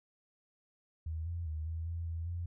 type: tone with pitch steps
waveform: sine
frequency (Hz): 80 / 85.2 / 77.9 / 81.6 / 84.1 / 82.7 / 86.5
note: D#2 / F2 / D#2 / E2 / E2 / E2 / F2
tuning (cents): +49 / -42 / +3 / -17 / +35 / +6 / -16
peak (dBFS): -35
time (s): 1.06-2.46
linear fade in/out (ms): 5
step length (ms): 200
effects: none